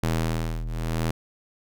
sawtooth ring-modulated tone, 81.4 Hz, E2, 21 cents flat, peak -17 dBFS, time 0.03-1.11 s, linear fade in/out 5 ms, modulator 40.3 Hz, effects none

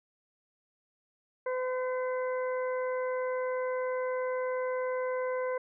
harmonic tone, 509 Hz, C5, 48 cents flat, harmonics 1 / 2 / 3 / 4, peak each -30 / -38 / -43 / -45 dBFS, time 1.46-5.58 s, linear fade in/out 5 ms, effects none

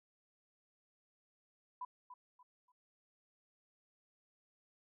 sine tone with echo, 994 Hz, B5, 11 cents sharp, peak -40 dBFS, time 1.81-1.85 s, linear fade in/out 5 ms, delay 290 ms, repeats 3, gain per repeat -10 dB, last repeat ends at 2.72 s, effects none

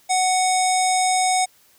square tone with low-pass filter, 741 Hz, F#5, 2 cents sharp, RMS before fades -19 dBFS, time 0.09-1.46 s, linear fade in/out 20 ms, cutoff 7900 Hz, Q 5.1, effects white hiss -56 dBFS RMS until 1.78 s

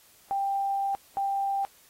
sine tone pair in turn, 790 / 790 Hz, G5 / G5, +13 / +13 cents, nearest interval unison, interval 0 cents, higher neither, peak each -25 dBFS, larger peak neither, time 0.31-0.95 / 1.17-1.65 s, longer first, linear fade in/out 0 ms, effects white hiss -58 dBFS RMS until 1.89 s + AAC 48 kbps

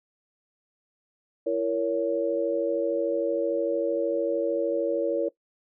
sine chord, A# diminished, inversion second, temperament just, 335.6 / 466.2 / 559.4 Hz, E4 / A#4 / C#5, +31 / 0 / +16 cents, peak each -29 / -27 / -26 dBFS, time 1.46-5.29 s, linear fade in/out 10 ms, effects noise-tail reverb RT60 0.1 s tail -19 dB re dry

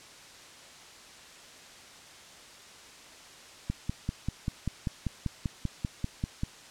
click train, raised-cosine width 5 ms, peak -17 dBFS, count 15, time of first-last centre 3.7-6.434 s, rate 5.12 Hz, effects white hiss -50 dBFS RMS until 6.7 s + low-pass 7000 Hz 12 dB/octave

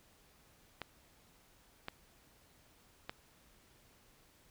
clicks, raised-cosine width 0.3 ms, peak -24 dBFS, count 3, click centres 0.817 / 1.884 / 3.095 s, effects pink hiss -66 dBFS RMS until 4.5 s

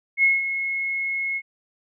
sine tone with ADSR envelope, 2172 Hz, C#7, 36 cents flat, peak -13 dBFS, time 0.17-1.42 s, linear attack 64 ms, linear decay 180 ms, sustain -10 dB, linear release 55 ms, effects none

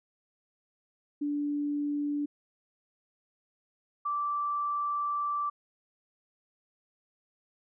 sine tone pair in turn, 291.1 / 1167.7 Hz, D4 / D6, -15 / -10 cents, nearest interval 2 octaves, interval 2405 cents, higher second, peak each -28 dBFS, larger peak neither, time 1.21-2.26 / 4.05-5.5 s, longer second, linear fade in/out 10 ms, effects none

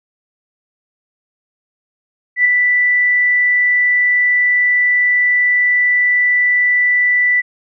sine tone with ADSR envelope, 1975.5 Hz, B6, in tune, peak -6 dBFS, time 2.36-7.42 s, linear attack 91 ms, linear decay 3 ms, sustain -4 dB, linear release 26 ms, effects none

